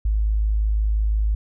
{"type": "tone", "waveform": "sine", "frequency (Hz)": 52.9, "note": "G#1", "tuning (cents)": 33, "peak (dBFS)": -17, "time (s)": [0.05, 1.35], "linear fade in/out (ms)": 5, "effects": []}